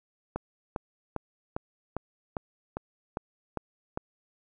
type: click train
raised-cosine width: 1 ms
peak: -17 dBFS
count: 10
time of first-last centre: 0.36-3.974 s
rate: 2.49 Hz
effects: none